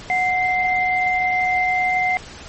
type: tone pair together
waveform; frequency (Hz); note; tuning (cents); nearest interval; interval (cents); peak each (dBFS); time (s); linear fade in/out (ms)
sine; 737 / 2085; F#5 / C7; -7 / -7; octave + tritone; 1800; -19; 0.1-2.17; 0
effects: pink hiss -38 dBFS RMS until 2.48 s + MP3 32 kbps